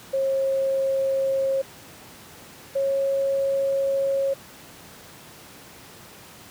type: tone pair in turn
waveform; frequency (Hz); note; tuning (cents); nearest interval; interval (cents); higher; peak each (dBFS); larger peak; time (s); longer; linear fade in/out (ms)
sine; 539 / 547.2; C#5 / C#5; -49 / -23; unison; 26; second; -20; neither; 0.13-1.62 / 2.75-4.34; second; 10
effects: pink hiss -45 dBFS RMS until 6.5 s + high-pass 100 Hz 12 dB/octave